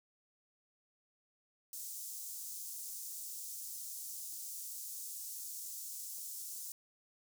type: high-pass noise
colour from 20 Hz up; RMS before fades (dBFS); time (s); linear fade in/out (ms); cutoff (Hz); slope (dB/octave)
pink; -45; 1.73-6.72; 2; 6300; 24
effects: none